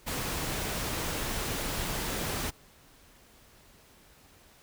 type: noise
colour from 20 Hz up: pink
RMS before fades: -33 dBFS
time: 0.06-2.51 s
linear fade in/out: 20 ms
effects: pink hiss -58 dBFS RMS until 4.62 s